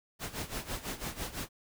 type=noise with tremolo; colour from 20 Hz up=pink; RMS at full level=-36 dBFS; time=0.19-1.49 s; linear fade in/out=50 ms; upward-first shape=sine; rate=6 Hz; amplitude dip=80%; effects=none